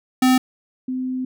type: tone pair in turn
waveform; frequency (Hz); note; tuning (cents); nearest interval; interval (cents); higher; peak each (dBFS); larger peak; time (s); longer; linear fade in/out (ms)
square / sine; 256.6 / 256.6; C4 / C4; -34 / -34; unison; 0; neither; -13 / -22; first; 0.22-0.38 / 0.88-1.25; second; 5
effects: none